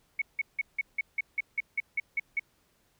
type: tone bursts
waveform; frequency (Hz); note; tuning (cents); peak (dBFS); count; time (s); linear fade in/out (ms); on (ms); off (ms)
sine; 2217; C#7; 0; -25; 12; 0.19-2.396; 5; 28; 170
effects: pink hiss -69 dBFS RMS until 2.99 s